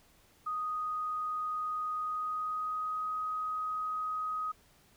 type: tone with pitch glide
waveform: sine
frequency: 1244.5 to 1256.8 Hz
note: D#6 to D#6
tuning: 0 to +17 cents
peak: -32 dBFS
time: 0.46-4.52 s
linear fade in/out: 10 ms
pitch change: +17 cents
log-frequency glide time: 1.97-3.07 s
effects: pink hiss -64 dBFS RMS until 4.96 s